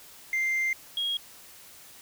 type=tone pair in turn; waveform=sine; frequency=2093 / 3280 Hz; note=C7 / G#7; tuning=0 / -22 cents; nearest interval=minor sixth; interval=778 cents; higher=second; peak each=-22 / -25 dBFS; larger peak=first; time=0.33-0.73 / 0.97-1.17 s; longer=first; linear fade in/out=2 ms; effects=tanh soft clip ceiling -23 dBFS + white hiss -50 dBFS RMS until 2.01 s